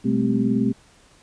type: tone cluster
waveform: sine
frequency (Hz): 122.4 / 198.1 / 217 / 258.8 / 392.5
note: B2 / G3 / A3 / C4 / G4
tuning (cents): -15 / +18 / -24 / -19 / +2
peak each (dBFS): -28 / -26 / -21 / -22 / -30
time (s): 0.04-0.73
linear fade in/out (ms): 20
effects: pink hiss -54 dBFS RMS until 1.22 s + resampled to 22050 Hz